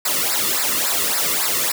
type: noise with flanger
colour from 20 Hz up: white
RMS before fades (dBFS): -20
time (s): 0.05-1.72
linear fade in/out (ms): 5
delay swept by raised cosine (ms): 0.31 to 1.31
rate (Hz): 3.6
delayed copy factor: -1
effects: none